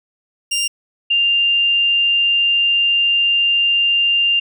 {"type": "tone pair in turn", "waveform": ["20% pulse", "sine"], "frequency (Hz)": [2794, 2794], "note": ["F7", "F7"], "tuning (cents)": [0, 0], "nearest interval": "unison", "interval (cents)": 0, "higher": "neither", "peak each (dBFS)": -12, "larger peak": "neither", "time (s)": [[0.51, 0.68], [1.1, 4.4]], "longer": "second", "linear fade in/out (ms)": 10, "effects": []}